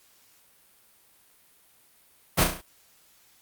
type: noise with echo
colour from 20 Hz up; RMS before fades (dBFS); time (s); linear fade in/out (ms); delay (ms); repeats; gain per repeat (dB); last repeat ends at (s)
pink; -20; 2.37-2.45; 20; 34; 5; -5; 2.62
effects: white hiss -60 dBFS RMS until 3.41 s + Opus 48 kbps